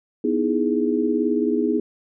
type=chord; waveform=sine; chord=E major seventh; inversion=second; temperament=equal; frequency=246.9 / 311.1 / 329.6 / 415.3 Hz; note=B3 / D#4 / E4 / G#4; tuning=0 / 0 / 0 / 0 cents; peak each=-23 / -23 / -26 / -23 dBFS; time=0.24-1.8 s; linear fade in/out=5 ms; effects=none